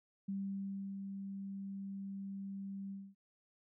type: tone with ADSR envelope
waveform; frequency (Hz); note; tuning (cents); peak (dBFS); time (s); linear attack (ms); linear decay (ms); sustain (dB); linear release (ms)
sine; 196.1; G3; +1; -36; 0.28-3.15; 9; 670; -5; 240
effects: none